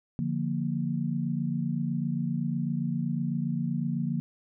sine chord, Bb major, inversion first, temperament equal, 146.83 / 174.61 / 233.1 Hz, D3 / F3 / Bb3, 0 / 0 / 0 cents, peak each -31 dBFS, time 0.19-4.2 s, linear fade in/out 0 ms, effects none

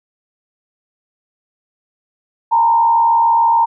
sine tone with frequency modulation, 923 Hz, A#5, 17 cents flat, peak -9 dBFS, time 2.51-3.66 s, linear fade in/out 20 ms, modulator 72.9 Hz, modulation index 0.51, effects none

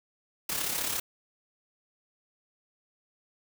white noise with amplitude modulation, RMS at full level -29 dBFS, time 0.49-1 s, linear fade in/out 5 ms, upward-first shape sine, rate 34.5 Hz, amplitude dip 55%, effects none

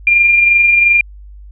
sine tone with amplitude modulation, 2397 Hz, D7, 35 cents sharp, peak -5 dBFS, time 0.07-1.01 s, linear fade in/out 2 ms, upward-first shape sine, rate 22.8 Hz, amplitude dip 35%, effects added 50 Hz sine -32 dBFS peak until 1.51 s

